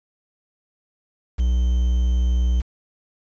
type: tone with quantisation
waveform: triangle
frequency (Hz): 60.9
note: B1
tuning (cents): -24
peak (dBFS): -14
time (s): 1.38-2.62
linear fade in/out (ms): 20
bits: 7
effects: resampled to 16000 Hz